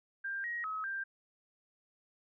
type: tone with pitch steps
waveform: sine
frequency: 1590 / 1891 / 1280 / 1582 Hz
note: G6 / A#6 / D#6 / G6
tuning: +24 / +24 / +49 / +15 cents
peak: -35 dBFS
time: 0.24-1.04 s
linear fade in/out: 10 ms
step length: 200 ms
effects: none